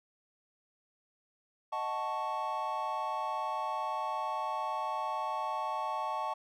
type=chord; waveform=triangle; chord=D# half-diminished seventh; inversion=none; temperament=equal; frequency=622.3 / 740 / 880 / 1108.7 Hz; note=D#5 / F#5 / A5 / C#6; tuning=0 / 0 / 0 / 0 cents; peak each=-39 / -38 / -34 / -35 dBFS; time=1.72-6.34 s; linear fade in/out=10 ms; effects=none